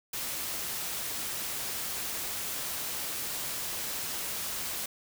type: noise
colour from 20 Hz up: white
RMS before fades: -35 dBFS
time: 0.13-4.86 s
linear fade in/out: 5 ms
effects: none